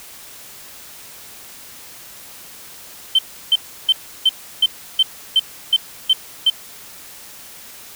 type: tone bursts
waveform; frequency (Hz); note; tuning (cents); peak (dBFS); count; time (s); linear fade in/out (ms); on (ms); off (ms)
sine; 3098; G7; -21; -8; 10; 3.15-6.5; 5; 38; 330
effects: tanh soft clip ceiling -6 dBFS + white hiss -39 dBFS RMS until 7.95 s